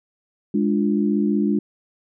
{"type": "chord", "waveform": "sine", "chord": "D diminished", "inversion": "second", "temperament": "equal", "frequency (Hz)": [207.7, 293.7, 349.2], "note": ["Ab3", "D4", "F4"], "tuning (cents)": [0, 0, 0], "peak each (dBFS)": [-19, -22, -25], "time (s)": [0.54, 1.59], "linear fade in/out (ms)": 5, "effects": []}